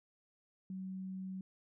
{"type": "tone", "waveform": "sine", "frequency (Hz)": 188.6, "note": "F#3", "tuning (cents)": 33, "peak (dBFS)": -40, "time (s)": [0.7, 1.41], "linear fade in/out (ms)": 2, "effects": []}